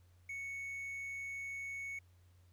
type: tone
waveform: triangle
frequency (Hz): 2217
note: C#7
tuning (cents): 0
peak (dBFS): -39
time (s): 0.29-1.99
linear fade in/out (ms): 5
effects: added 89 Hz sine -62 dBFS peak until 2.52 s + pink hiss -75 dBFS RMS until 2.52 s